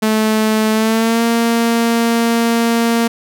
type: tone with pitch glide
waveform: sawtooth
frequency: 217.5 to 231.8 Hz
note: A3 to A#3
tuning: -20 to -10 cents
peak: -8 dBFS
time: 0.02-3.08 s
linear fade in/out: 10 ms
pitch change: +110 cents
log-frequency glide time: 0.72-1.23 s
effects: none